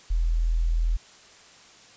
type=tone; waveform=sine; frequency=41.2 Hz; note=E1; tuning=in tune; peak=-20 dBFS; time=0.1-0.97 s; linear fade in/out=10 ms; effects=white hiss -51 dBFS RMS until 1.96 s + resampled to 16000 Hz